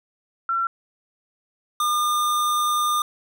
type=tone pair in turn; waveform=sine / square; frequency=1356 / 1208.1 Hz; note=E6 / D6; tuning=+49 / +49 cents; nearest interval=major second; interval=200 cents; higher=first; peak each=-20 dBFS; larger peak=neither; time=0.49-0.67 / 1.8-3.02 s; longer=second; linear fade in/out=2 ms; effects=none